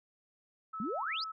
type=tone; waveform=sine; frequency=1301 Hz; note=E6; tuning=23 cents flat; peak=-38 dBFS; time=0.73-1.32 s; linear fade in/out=10 ms
type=exponential sweep; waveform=sine; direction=up; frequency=189.2 to 5270 Hz; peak=-34 dBFS; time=0.8-1.24 s; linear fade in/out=2 ms
effects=none